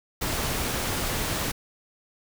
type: noise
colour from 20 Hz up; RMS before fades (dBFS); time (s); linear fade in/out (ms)
pink; -28; 0.21-1.52; 10
effects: none